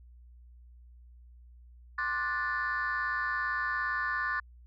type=chord; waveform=sine; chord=D dominant seventh; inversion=third; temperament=just; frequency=1057.2 / 1174.7 / 1468.3 / 1762 Hz; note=C6 / D6 / F#6 / A6; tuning=+18 / 0 / -14 / +2 cents; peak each=-36 / -35 / -34 / -31 dBFS; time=1.98-4.4 s; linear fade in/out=5 ms; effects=tanh soft clip ceiling -23 dBFS + added 60 Hz sine -51 dBFS peak until 4.66 s